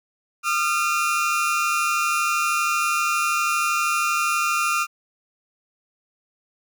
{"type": "tone pair together", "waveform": "30% pulse", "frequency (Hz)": [1218, 1370.6], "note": ["D#6", "F6"], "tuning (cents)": [-37, -33], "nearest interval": "major second", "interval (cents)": 204, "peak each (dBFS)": -20, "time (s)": [0.43, 4.87], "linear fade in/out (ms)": 50, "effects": []}